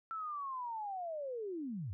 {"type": "linear sweep", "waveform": "sine", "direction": "down", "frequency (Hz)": [1341, 81.8], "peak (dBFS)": -38, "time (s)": [0.11, 1.93], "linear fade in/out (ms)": 0, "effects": []}